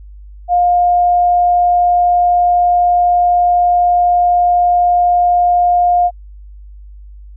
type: tone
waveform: sine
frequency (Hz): 708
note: F5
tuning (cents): +23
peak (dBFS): -8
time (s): 0.48-6.11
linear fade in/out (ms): 50
effects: added 50 Hz sine -32 dBFS peak until 7.36 s